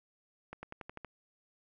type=accelerating click train; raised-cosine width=0.5 ms; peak=-28 dBFS; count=7; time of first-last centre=0.53-1.047 s; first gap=100 ms; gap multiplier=0.94; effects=none